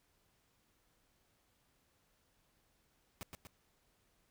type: noise with echo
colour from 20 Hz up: pink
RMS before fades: -45 dBFS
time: 3.21-3.23 s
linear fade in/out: 0 ms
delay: 120 ms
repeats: 2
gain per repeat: -4 dB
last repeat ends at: 3.47 s
effects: pink hiss -75 dBFS RMS until 4.3 s